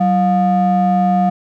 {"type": "ring-modulated tone", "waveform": "triangle", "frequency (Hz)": 261.6, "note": "C4", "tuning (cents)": 0, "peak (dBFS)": -6, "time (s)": [0, 1.3], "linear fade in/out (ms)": 10, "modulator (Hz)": 450, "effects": []}